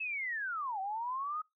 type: linear two-way sweep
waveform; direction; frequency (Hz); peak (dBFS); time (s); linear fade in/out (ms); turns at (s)
sine; down then up; 2637 to 750 to 1272; -34; 0-1.42; 10; 0.8
effects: noise-tail reverb RT60 0.2 s tail -23 dB re dry